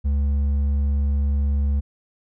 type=tone with hard clipping; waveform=sine; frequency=70.9 Hz; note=C#2; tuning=40 cents sharp; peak=-19 dBFS; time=0.04-1.81 s; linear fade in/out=20 ms; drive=4 dB; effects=none